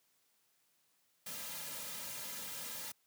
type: noise with comb filter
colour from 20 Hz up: white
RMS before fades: -44 dBFS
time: 1.26-2.92 s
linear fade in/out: 5 ms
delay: 2.7 ms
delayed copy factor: -0.8
effects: white hiss -75 dBFS RMS until 3.06 s + high-pass 100 Hz 12 dB/octave